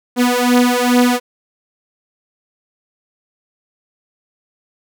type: beating tone pair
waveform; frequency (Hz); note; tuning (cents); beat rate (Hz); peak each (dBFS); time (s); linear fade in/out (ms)
sawtooth; 244.9 / 247.3; B3 / B3; -14 / +3; 2.4; -10; 0.16-1.2; 50
effects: none